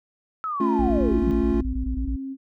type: linear sweep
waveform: sine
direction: down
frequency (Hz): 1318.5 to 137.3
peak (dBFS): -25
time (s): 0.44-1.31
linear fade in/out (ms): 0
type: chord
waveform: triangle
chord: A augmented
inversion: none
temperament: equal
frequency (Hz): 220 / 277.2 / 349.2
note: A3 / C#4 / E#4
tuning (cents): 0 / 0 / 0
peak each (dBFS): -22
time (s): 0.6-1.61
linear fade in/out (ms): 5
type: tone bursts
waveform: sine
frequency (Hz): 56.9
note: A#1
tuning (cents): -41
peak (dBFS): -23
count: 13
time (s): 0.79-2.161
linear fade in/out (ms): 5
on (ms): 87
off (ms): 20
type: tone with pitch glide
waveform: sine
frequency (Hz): 259.7 to 268.4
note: C4 to C4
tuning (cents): -13 to +44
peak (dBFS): -29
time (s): 1.56-2.37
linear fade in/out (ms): 50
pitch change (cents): +57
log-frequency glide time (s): 1.97-2.05
effects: none